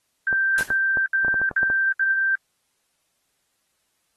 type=tone bursts; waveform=sine; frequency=1568 Hz; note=G6; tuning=in tune; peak=-18 dBFS; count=5; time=0.27-2.354 s; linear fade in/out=2 ms; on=360 ms; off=71 ms
type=clicks; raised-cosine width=1 ms; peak=-19 dBFS; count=11; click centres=0.328 / 0.609 / 0.704 / 0.972 / 1.248 / 1.282 / 1.342 / 1.416 / 1.513 / 1.631 / 1.701 s
type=noise with exponential decay; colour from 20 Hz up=white; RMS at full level=-26 dBFS; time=0.58-0.78 s; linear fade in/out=1 ms; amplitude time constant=43 ms
effects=white hiss -71 dBFS RMS until 4.16 s + AAC 32 kbps